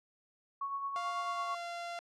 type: tone with tremolo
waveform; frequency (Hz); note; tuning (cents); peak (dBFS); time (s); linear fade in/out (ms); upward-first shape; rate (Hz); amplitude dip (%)
sine; 1108.7; C#6; 0; -33; 0.61-1.55; 5; sine; 9.1; 45
type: tone with pitch glide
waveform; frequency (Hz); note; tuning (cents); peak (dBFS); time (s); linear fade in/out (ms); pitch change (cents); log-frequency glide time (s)
sawtooth; 698.5 to 689.7; F5 to F5; 0 to -22; -35; 0.96-1.99; 0; -22; 1.19-1.62
effects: low-pass 6000 Hz 12 dB/octave